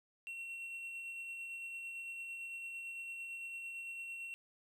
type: tone with tremolo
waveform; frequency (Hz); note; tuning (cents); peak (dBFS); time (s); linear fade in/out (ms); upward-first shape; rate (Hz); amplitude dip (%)
triangle; 2724; F7; -44; -40; 0.27-4.34; 0; sine; 8.9; 25
effects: none